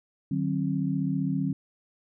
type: tone cluster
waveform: sine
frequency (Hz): 151.9 / 187.1 / 267.6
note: D#3 / F#3 / C4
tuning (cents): -41 / +20 / +39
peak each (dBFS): -29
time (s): 0.31-1.53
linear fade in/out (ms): 5
effects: none